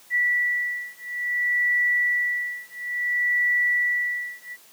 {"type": "beating tone pair", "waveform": "sine", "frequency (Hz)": [1955, 1955.58], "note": ["B6", "B6"], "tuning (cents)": [-18, -18], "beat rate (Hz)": 0.58, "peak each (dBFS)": [-24, -24], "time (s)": [0.1, 4.57], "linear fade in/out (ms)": 50, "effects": ["white hiss -52 dBFS RMS until 4.72 s", "high-pass 150 Hz 12 dB/octave"]}